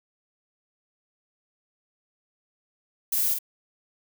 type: noise with echo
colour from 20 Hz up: violet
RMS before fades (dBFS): -25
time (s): 3.12-3.34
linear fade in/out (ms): 5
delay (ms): 48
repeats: 1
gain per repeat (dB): -5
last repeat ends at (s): 3.388
effects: none